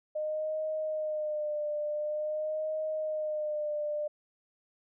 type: tone with vibrato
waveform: sine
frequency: 610 Hz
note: D#5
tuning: 34 cents flat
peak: -30 dBFS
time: 0.15-4.08 s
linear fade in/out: 10 ms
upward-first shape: sine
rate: 0.47 Hz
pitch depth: 39 cents each way
effects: none